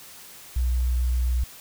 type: tone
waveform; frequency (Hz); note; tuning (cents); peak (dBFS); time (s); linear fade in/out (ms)
sine; 61.5; B1; -7; -20; 0.56-1.44; 5
effects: white hiss -45 dBFS RMS until 1.6 s